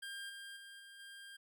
25% pulse tone with level steps, 1601 Hz, G6, 36 cents sharp, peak -40 / -44 / -48 / -50 / -47 dBFS, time 0.02-1.37 s, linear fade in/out 10 ms, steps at 0.29 / 0.56 / 0.79 / 0.99 s, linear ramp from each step 10 ms, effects none

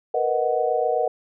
sine chord, B major seventh, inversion third, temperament equal, 466.2 / 493.9 / 622.3 / 740 Hz, A#4 / B4 / D#5 / F#5, 0 / 0 / 0 / 0 cents, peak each -25 / -25 / -25 / -24 dBFS, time 0.14-1.08 s, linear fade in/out 5 ms, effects none

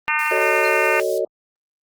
harmonic tone, 303.2 Hz, D#4, 45 cents flat, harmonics 3 / 4 / 5 / 6 / 7 / 8 / 9, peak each -25 / -25 / -25 / -25 / -25 / -25 / -25 dBFS, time 0.08-1 s, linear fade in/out 0 ms
pink high-pass noise, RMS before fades -38 dBFS, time 0.19-1.18 s, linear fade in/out 0 ms, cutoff 4300 Hz, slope 24 dB/octave
sine chord, D# half-diminished seventh, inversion first, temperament just, 373.4 / 448 / 560 / 622.3 Hz, F#4 / A4 / C#5 / D#5, +16 / +31 / +18 / 0 cents, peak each -24 dBFS, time 0.31-1.25 s, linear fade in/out 5 ms
sine tone with exponential decay, 4186 Hz, C8, in tune, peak -28 dBFS, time 0.65-0.77 s, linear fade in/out 0 ms, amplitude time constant 25 ms
effects Opus 24 kbps

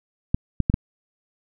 clicks, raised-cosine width 5 ms, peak -6 dBFS, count 4, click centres 0.345 / 0.603 / 0.699 / 0.741 s, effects none

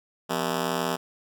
10% pulse ring-modulated tone, 213.4 Hz, G#3, 47 cents sharp, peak -14 dBFS, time 0.29-0.97 s, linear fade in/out 20 ms, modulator 40.3 Hz, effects none

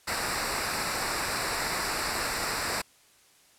pink noise with comb filter, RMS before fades -30 dBFS, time 0.07-2.82 s, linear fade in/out 10 ms, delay 0.31 ms, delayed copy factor -0.75, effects white hiss -60 dBFS RMS until 3.58 s + low-pass 11000 Hz 12 dB/octave

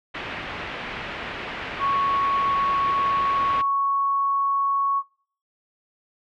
white low-pass noise, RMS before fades -33 dBFS, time 0.14-3.62 s, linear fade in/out 10 ms, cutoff 2700 Hz, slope 24 dB/octave
sine tone, 1108.7 Hz, C#6, in tune, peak -19 dBFS, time 1.79-5.03 s, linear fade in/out 50 ms
effects noise-tail reverb RT60 0.5 s tail -24 dB re dry

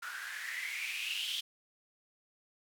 blue noise with band-pass filter sweep, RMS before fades -39 dBFS, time 0.02-1.41 s, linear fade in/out 10 ms, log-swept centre 1400 to 3300 Hz, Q 8.3, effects none

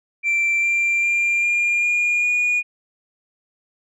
sine tone with pitch steps, 2349 / 2368 / 2387 / 2407 / 2426 / 2446 Hz, D7 / D7 / D7 / D7 / D#7 / D#7, 0 / +14 / +28 / +42 / -44 / -30 cents, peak -14 dBFS, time 0.23-2.63 s, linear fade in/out 50 ms, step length 400 ms, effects tanh soft clip ceiling -15 dBFS

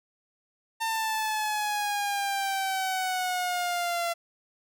sawtooth exponential sweep, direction down, 903 to 680 Hz, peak -23 dBFS, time 0.8-4.14 s, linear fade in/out 20 ms, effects none

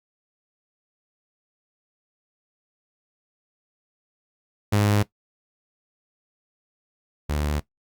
sawtooth tone pair in turn, 103.5 / 74.07 Hz, G#2 / D2, -5 / +15 cents, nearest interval tritone, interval 580 cents, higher first, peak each -14 / -19 dBFS, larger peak first, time 4.72-5.03 / 7.29-7.6 s, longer neither, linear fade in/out 10 ms, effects noise-tail reverb RT60 0.1 s tail -17 dB re dry + Opus 48 kbps

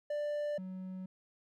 triangle tone pair in turn, 590 / 186.48 Hz, D5 / F#3, +8 / +14 cents, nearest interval octave + minor sixth, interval 1994 cents, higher first, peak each -31 / -38 dBFS, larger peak first, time 0.1-0.58 / 0.58-1.06 s, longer neither, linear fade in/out 5 ms, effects none

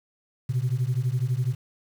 sine beating tone pair, 120 / 132 Hz, B2 / C3, -49 / +16 cents, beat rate 12 Hz, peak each -24 dBFS, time 0.49-1.55 s, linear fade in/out 10 ms, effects tanh soft clip ceiling -18 dBFS + 8-bit

